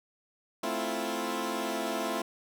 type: chord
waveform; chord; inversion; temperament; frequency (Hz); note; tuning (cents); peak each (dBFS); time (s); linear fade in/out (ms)
15% pulse; F major seventh; first; equal; 220 / 261.6 / 329.6 / 349.2; A3 / C4 / E4 / F4; 0 / 0 / 0 / 0; -30; 0.63-2.22; 5
effects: none